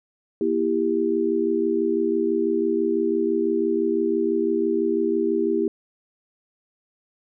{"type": "chord", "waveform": "sine", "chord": "E diminished", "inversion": "second", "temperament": "just", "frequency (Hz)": [237.3, 329.6, 395.6], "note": ["Bb3", "E4", "G4"], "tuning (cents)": [31, 0, 16], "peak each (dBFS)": [-27, -23, -22], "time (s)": [0.41, 5.68], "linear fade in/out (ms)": 2, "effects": []}